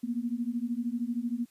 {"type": "beating tone pair", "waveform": "sine", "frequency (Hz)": [231.8, 244.8], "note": ["A#3", "B3"], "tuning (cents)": [-10, -15], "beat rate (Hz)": 13, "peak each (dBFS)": [-32, -32], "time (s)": [0.03, 1.46], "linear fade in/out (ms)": 10, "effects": ["white hiss -66 dBFS RMS until 1.5 s", "resampled to 32000 Hz"]}